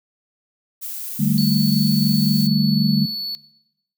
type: noise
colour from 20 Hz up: violet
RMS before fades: -30 dBFS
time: 0.81-2.48 s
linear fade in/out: 20 ms
type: chord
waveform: sine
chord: D suspended fourth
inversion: none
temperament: equal with one note detuned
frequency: 150.7 / 196 / 220 Hz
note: D3 / G3 / A3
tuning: +45 / 0 / 0 cents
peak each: -20 dBFS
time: 1.19-3.06 s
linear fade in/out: 10 ms
type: tone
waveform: triangle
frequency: 4435 Hz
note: C#8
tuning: in tune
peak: -22 dBFS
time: 1.38-3.35 s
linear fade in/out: 0 ms
effects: noise-tail reverb RT60 0.9 s tail -20 dB re dry